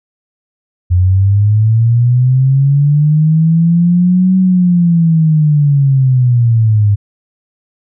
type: linear two-way sweep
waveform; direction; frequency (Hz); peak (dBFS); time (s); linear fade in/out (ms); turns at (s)
sine; up then down; 87.9 to 188.2 to 100.6; -6; 0.9-6.96; 20; 4.37
effects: none